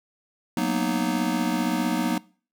square chord, B major seventh, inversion second, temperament just, 185.21 / 231.5 / 246.9 / 308.7 Hz, F#3 / A#3 / B3 / D#4, +2 / -12 / 0 / -14 cents, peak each -29 dBFS, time 0.57-2.18 s, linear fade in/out 2 ms, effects noise-tail reverb RT60 0.4 s tail -22 dB re dry

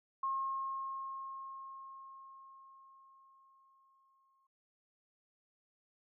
sine tone with exponential decay, 1076 Hz, C6, 48 cents sharp, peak -32 dBFS, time 0.23-4.47 s, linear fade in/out 5 ms, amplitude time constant 920 ms, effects none

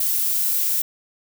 violet noise, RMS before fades -21 dBFS, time 0-0.82 s, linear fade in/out 5 ms, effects none

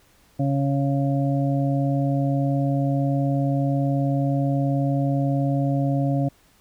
harmonic tone, 138.59 Hz, C#3, in tune, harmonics 1 / 2 / 4 / 5, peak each -21 / -24 / -30 / -31 dBFS, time 0.39-6.29 s, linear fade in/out 10 ms, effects pink hiss -58 dBFS RMS until 6.6 s

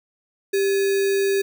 sine tone with sample-and-hold, 393.6 Hz, G4, 7 cents sharp, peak -17 dBFS, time 0.53-1.42 s, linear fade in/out 10 ms, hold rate 2100 Hz, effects none

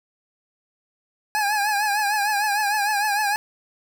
25% pulse tone with vibrato, 830.6 Hz, G#5, in tune, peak -16 dBFS, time 1.35-3.36 s, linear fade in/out 0 ms, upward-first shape triangle, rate 6.6 Hz, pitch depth 81 cents each way, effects none

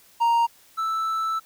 triangle tone pair in turn, 932.3 / 1318.5 Hz, A#5 / E6, 0 / 0 cents, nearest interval tritone, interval 600 cents, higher second, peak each -15 / -21 dBFS, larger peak first, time 0.2-0.47 / 0.77-1.4 s, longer second, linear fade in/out 20 ms, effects white hiss -55 dBFS RMS until 1.45 s

